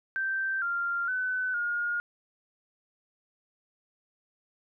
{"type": "tone with pitch steps", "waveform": "sine", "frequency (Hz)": [1561, 1392, 1508, 1426], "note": ["G6", "F6", "F#6", "F6"], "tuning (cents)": [-8, -6, 32, 36], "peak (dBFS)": -27, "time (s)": [0.16, 2], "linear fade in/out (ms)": 0, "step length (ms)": 460, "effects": []}